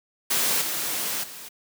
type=noise with level steps; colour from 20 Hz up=white; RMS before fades=-23 / -28 / -40 dBFS; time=0.3-1.49 s; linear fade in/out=10 ms; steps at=0.61 / 1.23 s; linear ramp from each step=10 ms; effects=high-pass 150 Hz 12 dB/octave